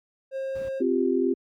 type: tone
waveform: triangle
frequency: 535 Hz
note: C5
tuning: 38 cents sharp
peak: -26 dBFS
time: 0.31-0.83 s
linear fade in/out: 50 ms
type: noise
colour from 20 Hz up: brown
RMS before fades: -40 dBFS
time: 0.55-0.69 s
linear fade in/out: 5 ms
type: chord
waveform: sine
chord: C suspended fourth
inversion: none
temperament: equal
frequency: 261.6 / 349.2 / 392 Hz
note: C4 / F4 / G4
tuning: 0 / 0 / 0 cents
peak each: -25 dBFS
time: 0.8-1.34 s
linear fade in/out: 10 ms
effects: high-pass 80 Hz 12 dB/octave